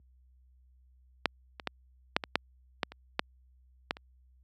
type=clicks; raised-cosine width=0.3 ms; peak=-7 / -23 / -14 / -7 / -18 / -7 / -11 / -28 / -9 / -12 / -29 dBFS; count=11; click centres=1.257 / 1.598 / 1.673 / 2.165 / 2.238 / 2.356 / 2.832 / 2.92 / 3.194 / 3.909 / 3.969 s; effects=added 63 Hz sine -44 dBFS peak until 4.43 s + high-pass 150 Hz 12 dB/octave